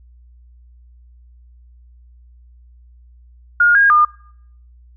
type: tone with pitch steps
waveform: sine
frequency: 1425 / 1628 / 1211 Hz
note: F6 / G#6 / D#6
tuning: +34 / -35 / -47 cents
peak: -8 dBFS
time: 3.6-4.05 s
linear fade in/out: 5 ms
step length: 150 ms
effects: noise-tail reverb RT60 0.7 s tail -26 dB re dry + added 60 Hz sine -43 dBFS peak until 4.96 s